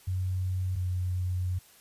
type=tone pair in turn; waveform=sine; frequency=92.5 / 90.86 Hz; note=F#2 / F#2; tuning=0 / -31 cents; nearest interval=unison; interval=31 cents; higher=first; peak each=-27 dBFS; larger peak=neither; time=0.07-0.76 / 0.76-1.59 s; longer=second; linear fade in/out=10 ms; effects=white hiss -57 dBFS RMS until 1.8 s + resampled to 32000 Hz